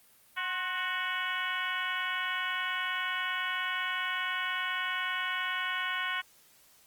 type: harmonic tone with a mistuned harmonic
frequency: 370 Hz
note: F#4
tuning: in tune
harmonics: 2 / 3 / 4 / 5 / 6 / 7 / 8 / 9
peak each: -46 / -37 / -35 / -37 / -38 / -44 / -39 / -45 dBFS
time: 0.36-6.22 s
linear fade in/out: 20 ms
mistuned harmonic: 3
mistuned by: -61 cents
effects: white hiss -61 dBFS RMS until 6.86 s + Opus 32 kbps